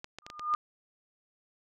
clicks, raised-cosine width 0.2 ms, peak -24 dBFS, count 6, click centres 0.044 / 0.186 / 0.265 / 0.301 / 0.395 / 0.539 s
sine tone with exponential growth, 1215 Hz, D#6, 42 cents flat, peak -22 dBFS, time 0.22-0.55 s, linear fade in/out 1 ms, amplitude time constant 71 ms
effects none

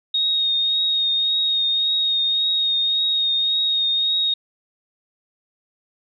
sine tone with vibrato, 3729 Hz, A#7, in tune, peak -17 dBFS, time 0.14-4.34 s, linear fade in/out 5 ms, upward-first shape triangle, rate 1.8 Hz, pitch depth 25 cents each way, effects none

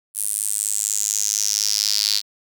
square tone with high-pass filter sweep, 52.1 Hz, G#1, 6 cents sharp, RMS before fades -22 dBFS, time 0.14-2.22 s, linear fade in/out 50 ms, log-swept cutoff 10000 to 4400 Hz, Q 5.1, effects none

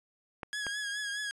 clicks, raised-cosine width 0.5 ms, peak -22 dBFS, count 2, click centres 0.432 / 0.667 s
sawtooth tone with vibrato, 1661.2 Hz, G#6, in tune, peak -30 dBFS, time 0.53-1.31 s, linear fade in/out 0 ms, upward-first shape triangle, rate 4.8 Hz, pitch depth 51 cents each way
effects resampled to 22050 Hz

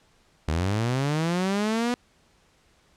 sawtooth linear sweep, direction up, 73.42 to 246.9 Hz, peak -19 dBFS, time 0.48-1.94 s, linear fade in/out 0 ms, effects pink hiss -62 dBFS RMS until 2.96 s + low-pass 8000 Hz 12 dB/octave

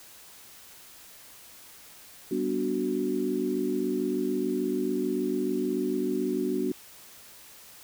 sine chord, G major seventh, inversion none, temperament equal with one note detuned, 195.43 / 246.9 / 293.7 / 370 Hz, G3 / B3 / D4 / F#4, -5 / 0 / 0 / 0 cents, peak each -35 / -31 / -31 / -29 dBFS, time 2.31-6.72 s, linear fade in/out 5 ms, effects white hiss -50 dBFS RMS until 7.83 s

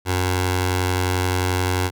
15% pulse tone with notch filter, 91.4 Hz, F#2, 21 cents flat, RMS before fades -21 dBFS, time 0.05-1.91 s, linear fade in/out 50 ms, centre 200 Hz, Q 0.69, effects none

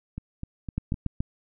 two click trains, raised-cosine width 5 ms, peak -14 / -21 dBFS, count 4 / 4, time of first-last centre 0.78-1.205 / 0.18-0.941 s, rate 7.06 / 3.94 Hz, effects none

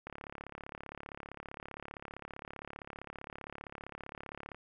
click train, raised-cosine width 0.5 ms, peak -28 dBFS, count 159, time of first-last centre 0.07-4.546 s, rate 35.3 Hz, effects none

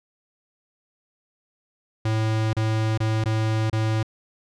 square tone with dropouts, 110 Hz, A2, in tune, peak -21 dBFS, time 2.05-4.03 s, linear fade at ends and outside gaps 5 ms, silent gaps 2.532-2.566 / 2.977-3.002 / 3.241-3.257 / 3.7-3.728 s, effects low-pass 6000 Hz 12 dB/octave

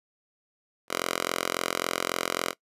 5% pulse tone with high-pass filter, 43.65 Hz, F1, in tune, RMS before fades -30 dBFS, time 0.88-2.54 s, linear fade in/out 50 ms, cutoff 610 Hz, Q 0.59, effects noise-tail reverb RT60 0.1 s tail -19 dB re dry + resampled to 32000 Hz

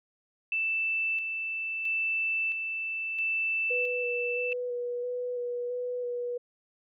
sine tone with tremolo, 2650 Hz, E7, 9 cents sharp, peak -26 dBFS, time 0.52-4.53 s, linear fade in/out 2 ms, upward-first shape square, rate 0.75 Hz, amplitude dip 40%
sine tone with vibrato, 489.6 Hz, B4, 15 cents flat, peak -30 dBFS, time 3.7-6.38 s, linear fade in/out 10 ms, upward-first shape square, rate 1.5 Hz, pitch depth 14 cents each way
effects none

